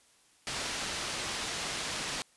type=low-pass noise; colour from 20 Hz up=white; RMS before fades=-36 dBFS; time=0.47-2.22 s; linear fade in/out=0 ms; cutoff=5600 Hz; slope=12 dB/octave; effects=white hiss -64 dBFS RMS until 2.36 s + resampled to 24000 Hz